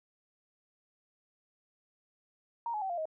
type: tone with pitch steps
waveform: sine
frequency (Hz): 934 / 846.6 / 767.5 / 695.7 / 630.6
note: A#5 / G#5 / G5 / F5 / D#5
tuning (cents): +3 / +33 / -37 / -7 / +23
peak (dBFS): -32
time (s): 2.66-3.055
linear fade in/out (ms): 2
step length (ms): 79
effects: none